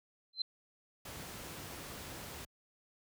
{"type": "tone with exponential growth", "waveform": "sine", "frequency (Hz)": 4091, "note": "C8", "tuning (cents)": -40, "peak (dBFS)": -28, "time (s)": [0.33, 0.42], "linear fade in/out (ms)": 5, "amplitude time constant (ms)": 18}
{"type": "noise", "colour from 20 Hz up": "pink", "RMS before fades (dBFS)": -46, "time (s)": [1.05, 2.45], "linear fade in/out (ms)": 5}
{"effects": ["high-pass 60 Hz 12 dB/octave"]}